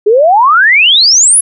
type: exponential sweep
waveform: sine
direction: up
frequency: 399.7 to 11000 Hz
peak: -3 dBFS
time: 0.06-1.41 s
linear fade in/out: 10 ms
effects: none